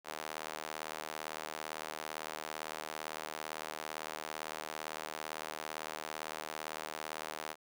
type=tone with high-pass filter; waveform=sawtooth; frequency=77.78 Hz; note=D#2; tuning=in tune; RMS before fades=-43 dBFS; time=0.04-7.56 s; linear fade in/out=50 ms; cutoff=700 Hz; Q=0.9; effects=none